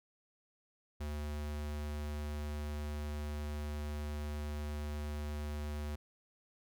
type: tone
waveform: square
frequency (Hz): 74.3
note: D2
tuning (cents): +21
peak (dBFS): -38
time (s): 1-5.96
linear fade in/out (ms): 10
effects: none